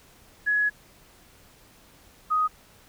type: tone pair in turn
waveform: sine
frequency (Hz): 1684 / 1250.3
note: G#6 / D#6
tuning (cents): +24 / +8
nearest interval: perfect fourth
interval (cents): 516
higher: first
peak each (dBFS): -20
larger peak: neither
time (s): 0.46-0.7 / 2.3-2.48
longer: first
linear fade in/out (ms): 20
effects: pink hiss -55 dBFS RMS until 2.88 s